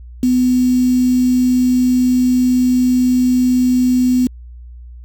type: tone with quantisation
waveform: sine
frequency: 251 Hz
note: B3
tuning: 28 cents sharp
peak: -10 dBFS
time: 0.23-4.27 s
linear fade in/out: 2 ms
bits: 5
effects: added 60 Hz sine -32 dBFS peak until 5.04 s